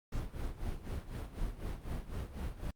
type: noise with tremolo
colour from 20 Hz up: brown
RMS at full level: -37 dBFS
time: 0.12-2.71 s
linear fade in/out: 5 ms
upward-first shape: sine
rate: 4 Hz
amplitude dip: 75%
effects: Opus 48 kbps